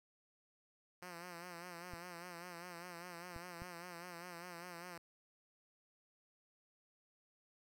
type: tone with vibrato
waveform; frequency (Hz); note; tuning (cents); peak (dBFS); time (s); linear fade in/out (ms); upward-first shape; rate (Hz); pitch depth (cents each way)
5% pulse; 174.61; F3; 0; -37; 1.02-4.98; 5; sine; 5; 68
type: clicks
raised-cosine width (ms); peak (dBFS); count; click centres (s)
5; -37; 3; 1.936 / 3.363 / 3.62
effects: none